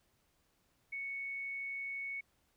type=tone; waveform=sine; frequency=2217 Hz; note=C#7; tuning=in tune; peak=-38 dBFS; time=0.92-2.21 s; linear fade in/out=10 ms; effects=pink hiss -75 dBFS RMS until 2.56 s